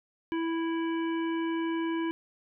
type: harmonic tone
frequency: 329.6 Hz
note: E4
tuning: in tune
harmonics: 1 / 3 / 5 / 7 / 9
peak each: -28 / -38 / -42 / -45 / -47 dBFS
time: 0.32-2.11 s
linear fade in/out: 0 ms
effects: none